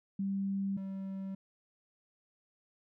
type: tone pair in turn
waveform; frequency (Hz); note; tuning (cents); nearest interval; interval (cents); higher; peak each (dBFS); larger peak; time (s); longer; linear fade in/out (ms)
sine / triangle; 196 / 192.97; G3 / G3; 0 / -27; unison; 27; first; -31 / -35; first; 0.19-0.77 / 0.77-1.35; neither; 5
effects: none